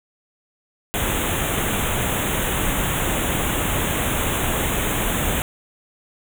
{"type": "band-stop noise", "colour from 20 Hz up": "pink", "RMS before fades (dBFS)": -22, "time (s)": [0.94, 5.42], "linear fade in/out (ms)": 0, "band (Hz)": [3700, 6500], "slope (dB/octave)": 96, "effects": []}